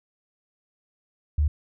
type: tone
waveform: sine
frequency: 74.3 Hz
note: D2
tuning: 21 cents sharp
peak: -18 dBFS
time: 1.38-1.48 s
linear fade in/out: 5 ms
effects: none